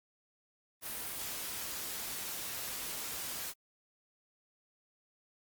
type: noise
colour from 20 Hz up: white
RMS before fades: -40 dBFS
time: 0.81-3.54 s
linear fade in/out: 50 ms
effects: Opus 32 kbps